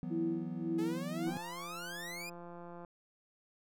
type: chord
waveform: triangle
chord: E suspended second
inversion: none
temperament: equal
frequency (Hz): 164.81 / 185 / 246.9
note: E3 / F#3 / B3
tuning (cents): 0 / 0 / 0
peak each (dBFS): -40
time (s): 0.03-1.37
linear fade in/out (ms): 0
type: tone with tremolo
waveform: sine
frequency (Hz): 329.6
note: E4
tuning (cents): 0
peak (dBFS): -31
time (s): 0.1-1.31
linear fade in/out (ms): 20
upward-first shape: sine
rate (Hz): 1.8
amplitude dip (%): 95
type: exponential sweep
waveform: sawtooth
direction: up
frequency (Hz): 415.3 to 2500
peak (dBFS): -39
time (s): 0.78-2.3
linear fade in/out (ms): 10
type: click train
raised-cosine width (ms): 1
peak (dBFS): -36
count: 274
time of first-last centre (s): 1.27-2.848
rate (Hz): 173
effects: none